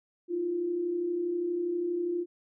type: tone pair together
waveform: sine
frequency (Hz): 316.8 / 349.2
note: D#4 / F4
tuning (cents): +31 / 0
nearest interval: major second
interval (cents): 169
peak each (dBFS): -38 / -28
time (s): 0.28-2.26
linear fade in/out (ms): 50
effects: none